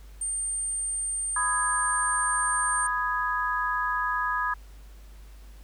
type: tone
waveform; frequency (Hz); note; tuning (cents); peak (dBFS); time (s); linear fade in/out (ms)
sine; 8770; C#9; -20; -27; 0.21-2.87; 5
type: chord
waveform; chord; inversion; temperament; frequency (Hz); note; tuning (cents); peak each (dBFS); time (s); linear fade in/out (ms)
sine; G# minor; first; just; 996.7 / 1245.9 / 1661.2; B5 / D#6 / G#6; +16 / +2 / 0; -29; 1.36-4.54; 5
effects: added 50 Hz sine -44 dBFS peak until 5.63 s + pink hiss -58 dBFS RMS until 5.63 s